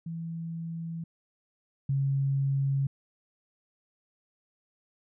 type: tone pair in turn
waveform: sine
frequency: 165.5 / 137.4 Hz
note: E3 / C#3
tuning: +7 / -15 cents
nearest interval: minor third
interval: 322 cents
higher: first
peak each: -33 / -24 dBFS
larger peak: second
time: 0.06-1.04 / 1.89-2.87 s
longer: neither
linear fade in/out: 5 ms
effects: none